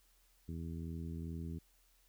harmonic tone, 82.41 Hz, E2, in tune, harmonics 1 / 2 / 3 / 4 / 5, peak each -43 / -44 / -48 / -53 / -57 dBFS, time 0.48-1.59 s, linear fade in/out 10 ms, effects added 42 Hz sine -70 dBFS peak until 2.08 s + white hiss -72 dBFS RMS until 2.08 s

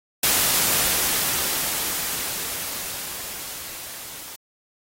white noise with level ramp, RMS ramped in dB -18 to -38 dBFS, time 0.23-4.36 s, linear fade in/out 5 ms, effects AAC 48 kbps

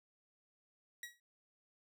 sawtooth tone with exponential decay, 1914 Hz, A#6, 45 cents sharp, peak -38 dBFS, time 1.03-1.2 s, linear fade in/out 2 ms, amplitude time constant 36 ms, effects none

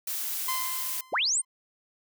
blue noise, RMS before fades -32 dBFS, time 0.07-1.01 s, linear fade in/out 5 ms
sawtooth tone with exponential decay, 1034 Hz, C6, 21 cents flat, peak -24 dBFS, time 0.48-1.45 s, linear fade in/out 5 ms, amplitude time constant 210 ms
sine linear sweep, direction up, 160.6 to 9250 Hz, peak -23 dBFS, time 1.12-1.42 s, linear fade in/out 20 ms
effects none

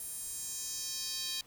square tone with high-pass filter sweep, 353.5 Hz, F4, 21 cents sharp, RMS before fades -39 dBFS, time 0-1.41 s, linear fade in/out 2 ms, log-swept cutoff 9900 to 3900 Hz, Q 2.3, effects pink hiss -61 dBFS RMS until 1.46 s

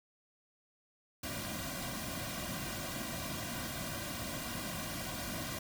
pink noise with comb filter, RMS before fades -40 dBFS, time 1.23-5.59 s, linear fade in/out 5 ms, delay 2.3 ms, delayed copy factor -0.9, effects none

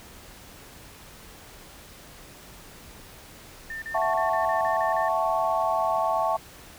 sine tone bursts, 1798 Hz, A6, 37 cents sharp, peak -32 dBFS, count 9, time 3.7-5.084 s, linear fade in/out 2 ms, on 120 ms, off 38 ms
sine chord, F# minor seventh, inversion third, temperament equal, 659.3 / 740 / 880 / 1108.7 Hz, E5 / F#5 / A5 / C#6, 0 / 0 / 0 / 0 cents, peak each -26 / -29 / -27 / -28 dBFS, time 3.94-6.37 s, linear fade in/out 10 ms
effects pink hiss -47 dBFS RMS until 6.78 s

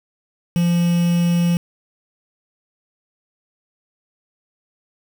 triangle tone with quantisation, 172.3 Hz, F3, 23 cents flat, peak -12 dBFS, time 0.56-1.57 s, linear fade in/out 0 ms, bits 5, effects none

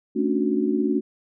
sine chord, D major seventh, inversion second, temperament just, 220.2 / 275.3 / 293.7 / 367.1 Hz, A3 / C#4 / D4 / F#4, +2 / -12 / 0 / -14 cents, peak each -25 dBFS, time 0.15-1.01 s, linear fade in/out 20 ms, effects none

